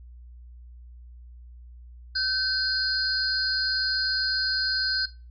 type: tone cluster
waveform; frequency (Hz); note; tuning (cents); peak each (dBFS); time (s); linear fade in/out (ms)
sine; 1531 / 4248 / 4869; G6 / C8 / D#8; -41 / +25 / -38; -28; 2.15-5.06; 10
effects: noise-tail reverb RT60 0.3 s tail -18 dB re dry + added 60 Hz sine -43 dBFS peak until 5.3 s